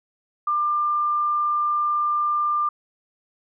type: tone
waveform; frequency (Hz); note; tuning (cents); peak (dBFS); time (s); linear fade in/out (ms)
sine; 1194; D6; +28; -19; 0.47-2.69; 5
effects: none